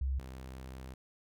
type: tone pair in turn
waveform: sine / sawtooth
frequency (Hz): 66.5 / 64.94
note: C2 / C2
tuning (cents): +29 / -12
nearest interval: unison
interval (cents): 41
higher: first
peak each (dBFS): -30 / -40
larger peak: first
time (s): 0.01-0.19 / 0.19-0.94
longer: second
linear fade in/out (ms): 5
effects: none